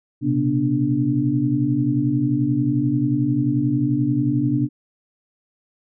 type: tone cluster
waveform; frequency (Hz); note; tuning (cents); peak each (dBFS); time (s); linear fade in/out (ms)
sine; 121.3 / 132.6 / 243.9 / 293.3; B2 / C3 / B3 / D4; -31 / +23 / -21 / -2; -26 / -22 / -24 / -20; 0.21-4.69; 50
effects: none